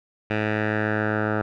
10% pulse tone with low-pass filter sweep, 107.2 Hz, A2, 45 cents flat, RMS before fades -24 dBFS, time 0.3-1.42 s, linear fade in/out 5 ms, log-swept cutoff 2300 to 1300 Hz, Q 3, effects none

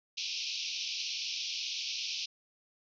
white band-pass noise, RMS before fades -37 dBFS, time 0.17-2.26 s, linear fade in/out 10 ms, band 2400 to 5900 Hz, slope 96 dB/octave, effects none

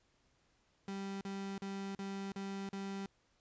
35% pulse tone bursts, 196 Hz, G3, in tune, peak -38 dBFS, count 6, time 0.88-3.06 s, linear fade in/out 2 ms, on 330 ms, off 40 ms, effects pink hiss -74 dBFS RMS until 3.4 s + resampled to 16000 Hz

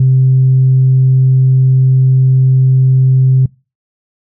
sine tone, 130.81 Hz, C3, in tune, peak -4 dBFS, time 0-3.46 s, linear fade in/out 5 ms, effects noise-tail reverb RT60 0.3 s tail -25 dB re dry + tanh soft clip ceiling -1 dBFS

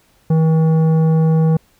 sine tone with tanh clipping, 160.2 Hz, E3, 49 cents flat, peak -12 dBFS, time 0.3-1.57 s, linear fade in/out 5 ms, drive 11 dB, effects pink hiss -56 dBFS RMS until 1.79 s

